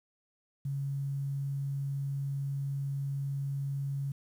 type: tone with quantisation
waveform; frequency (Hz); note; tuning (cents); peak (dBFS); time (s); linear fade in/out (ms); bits
sine; 138.9; C#3; +4; -31; 0.65-4.12; 5; 10
effects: none